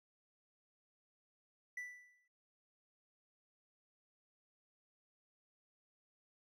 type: tone with exponential decay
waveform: triangle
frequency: 1975.5 Hz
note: B6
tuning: in tune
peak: -38 dBFS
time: 1.77-2.28 s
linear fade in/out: 5 ms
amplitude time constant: 110 ms
effects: none